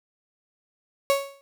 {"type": "tone with exponential decay", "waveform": "35% pulse", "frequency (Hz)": 554.4, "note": "C#5", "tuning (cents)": 0, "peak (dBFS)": -14, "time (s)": [1.1, 1.41], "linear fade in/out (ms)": 0, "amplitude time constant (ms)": 66, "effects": []}